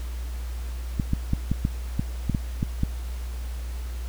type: clicks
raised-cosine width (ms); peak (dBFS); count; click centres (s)
5; -10; 10; 0.998 / 1.134 / 1.334 / 1.516 / 1.651 / 1.995 / 2.297 / 2.348 / 2.629 / 2.834
effects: added 60 Hz sine -29 dBFS peak until 4.08 s + pink hiss -46 dBFS RMS until 4.08 s